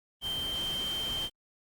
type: tone in noise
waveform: sine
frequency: 3136 Hz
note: G7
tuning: in tune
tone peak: -31 dBFS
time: 0.21-1.3 s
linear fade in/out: 50 ms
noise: pink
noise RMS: -41 dBFS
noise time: 0.21-1.3 s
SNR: +7 dB
effects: Opus 32 kbps